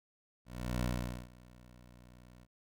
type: tone with ADSR envelope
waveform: 15% pulse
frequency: 61.1 Hz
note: B1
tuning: 18 cents flat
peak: -25 dBFS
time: 0.45-2.47 s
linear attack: 380 ms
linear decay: 450 ms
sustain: -24 dB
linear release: 42 ms
effects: none